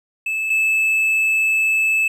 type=tone pair in turn; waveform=triangle; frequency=2616 / 2616 Hz; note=E7 / E7; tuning=-14 / -14 cents; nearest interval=unison; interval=0 cents; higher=neither; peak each=-18 / -13 dBFS; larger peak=second; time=0.26-0.5 / 0.5-2.08 s; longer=second; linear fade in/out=5 ms; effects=none